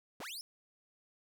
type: linear sweep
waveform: sawtooth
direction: up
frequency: 103.83 to 5480 Hz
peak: -39 dBFS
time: 0.2-0.41 s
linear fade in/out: 0 ms
effects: none